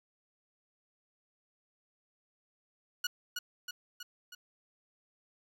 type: tone with echo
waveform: 15% pulse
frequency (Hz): 1452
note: F#6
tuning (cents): -33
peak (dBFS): -24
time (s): 3.04-3.07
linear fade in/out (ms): 5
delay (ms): 320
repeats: 4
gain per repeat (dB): -4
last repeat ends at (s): 4.35
effects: none